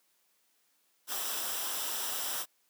white noise with comb filter, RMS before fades -35 dBFS, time 1.07-2.46 s, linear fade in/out 50 ms, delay 0.45 ms, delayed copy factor -0.55, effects white hiss -72 dBFS RMS until 2.69 s + high-pass 200 Hz 12 dB/octave

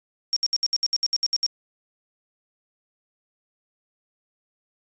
sine tone bursts, 5550 Hz, F8, 12 cents flat, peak -19 dBFS, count 12, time 0.33-1.463 s, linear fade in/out 0 ms, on 33 ms, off 67 ms, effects resampled to 16000 Hz

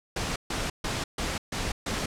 pink noise bursts, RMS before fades -30 dBFS, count 6, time 0.16-2.06 s, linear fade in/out 5 ms, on 200 ms, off 140 ms, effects low-pass 8000 Hz 12 dB/octave

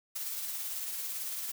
blue noise with tremolo, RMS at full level -36 dBFS, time 0.15-1.52 s, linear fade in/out 10 ms, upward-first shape sine, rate 18 Hz, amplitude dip 30%, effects none

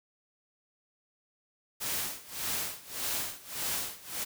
white noise with tremolo, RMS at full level -32 dBFS, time 1.8-4.25 s, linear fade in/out 20 ms, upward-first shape sine, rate 1.7 Hz, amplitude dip 90%, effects none

